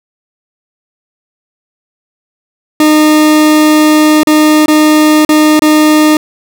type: tone with dropouts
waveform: 40% pulse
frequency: 306.2 Hz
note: D#4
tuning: 28 cents flat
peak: -3 dBFS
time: 2.8-6.17 s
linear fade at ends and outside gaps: 2 ms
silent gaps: 4.233-4.271 / 4.66-4.681 / 5.25-5.291 / 5.594-5.62 s
effects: none